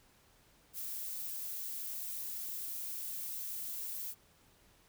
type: noise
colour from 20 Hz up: violet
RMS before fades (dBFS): -41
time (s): 0.73-4.15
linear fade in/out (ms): 50
effects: pink hiss -66 dBFS RMS until 4.88 s